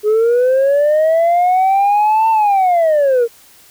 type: linear two-way sweep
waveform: sine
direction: up then down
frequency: 415.3 to 900 to 454.3 Hz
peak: -7 dBFS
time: 0.03-3.28 s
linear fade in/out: 50 ms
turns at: 2.3 s
effects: tanh soft clip ceiling -8 dBFS + white hiss -45 dBFS RMS until 3.7 s